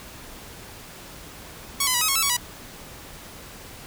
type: tone with pitch steps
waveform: 5% pulse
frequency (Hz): 1113 / 1015 / 973 / 1269 / 1094 / 1318 / 1121 / 975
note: C#6 / B5 / B5 / D#6 / C#6 / E6 / C#6 / B5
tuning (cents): +7 / +47 / -26 / +34 / -23 / -1 / +19 / -23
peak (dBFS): -8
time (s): 1.8-2.368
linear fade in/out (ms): 5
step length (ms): 71
effects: pink hiss -42 dBFS RMS until 3.86 s